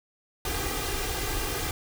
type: noise with comb filter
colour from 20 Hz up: pink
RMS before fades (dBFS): -30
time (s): 0.45-1.71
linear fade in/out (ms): 2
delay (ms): 2.5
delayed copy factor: +0.75
effects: none